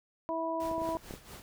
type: harmonic tone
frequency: 326.9 Hz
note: E4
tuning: 14 cents flat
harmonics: 1 / 2 / 3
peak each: -37 / -34 / -35 dBFS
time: 0.29-0.97 s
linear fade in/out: 0 ms
type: noise with tremolo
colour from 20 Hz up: pink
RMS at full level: -47 dBFS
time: 0.6-1.42 s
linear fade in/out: 0 ms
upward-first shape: sine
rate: 4.4 Hz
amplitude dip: 70%
type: clicks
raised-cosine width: 2 ms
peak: -29 dBFS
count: 7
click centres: 0.714 / 0.781 / 0.818 / 0.89 / 0.952 / 1.109 / 1.139 s
effects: none